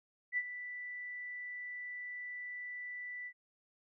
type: tone with ADSR envelope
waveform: sine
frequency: 1975.5 Hz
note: B6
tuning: in tune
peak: -29 dBFS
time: 0.32-3.33 s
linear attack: 53 ms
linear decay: 49 ms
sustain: -12 dB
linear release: 65 ms
effects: none